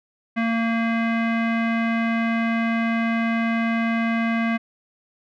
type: tone with low-pass filter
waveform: square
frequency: 228.7 Hz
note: A#3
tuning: 33 cents flat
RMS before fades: -22 dBFS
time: 0.36-4.58 s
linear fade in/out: 20 ms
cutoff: 2100 Hz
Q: 3.1
effects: none